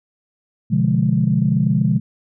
sine chord, B diminished seventh, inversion none, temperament equal with one note detuned, 126.14 / 146.83 / 174.61 / 207.7 Hz, B2 / D3 / F3 / Ab3, +37 / 0 / 0 / 0 cents, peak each -19 dBFS, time 0.7-2 s, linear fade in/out 20 ms, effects tanh soft clip ceiling -3 dBFS

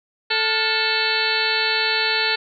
harmonic tone with a mistuned harmonic, 440 Hz, A4, in tune, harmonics 1 / 2 / 3 / 4 / 5 / 6 / 7 / 8 / 9 / 10, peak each -29 / -28 / -27 / -25 / -28 / -26 / -30 / -31 / -26 / -25 dBFS, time 0.3-2.36 s, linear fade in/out 10 ms, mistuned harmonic 3, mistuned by +130 cents, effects none

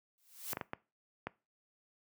blue noise with exponential growth, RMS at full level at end -37 dBFS, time 0.18-0.53 s, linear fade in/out 0 ms, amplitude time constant 75 ms
clicks, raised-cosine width 0.5 ms, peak -22 dBFS, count 5, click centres 0.532 / 0.571 / 0.612 / 0.734 / 1.27 s
effects noise-tail reverb RT60 0.3 s tail -21 dB re dry + high-pass 100 Hz 12 dB/octave

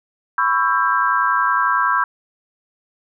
sine chord, C# half-diminished seventh, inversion third, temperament just, 997.9 / 1108.7 / 1330.5 / 1596.6 Hz, B5 / C#6 / E6 / G6, +18 / 0 / +16 / +31 cents, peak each -20 dBFS, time 0.38-2.04 s, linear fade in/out 2 ms, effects none

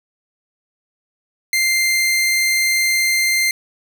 sawtooth tone, 2093 Hz, C7, in tune, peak -11 dBFS, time 1.53-3.51 s, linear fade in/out 2 ms, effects none

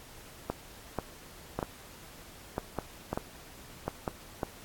clicks, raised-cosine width 1 ms, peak -16 dBFS, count 11, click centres 0.5 / 0.987 / 1.59 / 1.628 / 2.581 / 2.787 / 3.13 / 3.175 / 3.88 / 4.078 / 4.432 s, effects pink hiss -51 dBFS RMS until 4.64 s + AAC 64 kbps

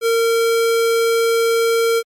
square tone, 459.1 Hz, A#4, 26 cents flat, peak -14 dBFS, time 0.01-2.03 s, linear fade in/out 50 ms, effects MP3 64 kbps

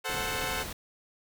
10% pulse chord, F# diminished, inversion first, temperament equal, 440 / 523.3 / 740 Hz, A4 / C5 / F#5, 0 / 0 / 0 cents, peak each -27 dBFS, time 0.04-0.64 s, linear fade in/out 20 ms
pink noise, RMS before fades -38 dBFS, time 0.09-0.73 s, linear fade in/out 5 ms
effects none

